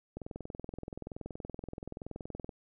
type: click train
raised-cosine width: 2 ms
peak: -27 dBFS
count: 50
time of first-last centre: 0.17-2.492 s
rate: 21.1 Hz
effects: none